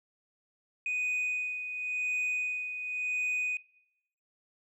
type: tone with tremolo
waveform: sine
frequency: 2489 Hz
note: D#7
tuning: in tune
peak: -25 dBFS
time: 0.86-3.57 s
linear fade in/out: 2 ms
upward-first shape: sine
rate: 0.92 Hz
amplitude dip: 65%
effects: noise-tail reverb RT60 0.8 s tail -21 dB re dry + tanh soft clip ceiling -27 dBFS